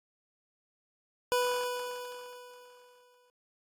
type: tone with exponential decay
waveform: 25% pulse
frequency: 493.9 Hz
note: B4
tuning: in tune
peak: -21 dBFS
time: 1.32-3.3 s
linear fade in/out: 0 ms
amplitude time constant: 430 ms
effects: AAC 64 kbps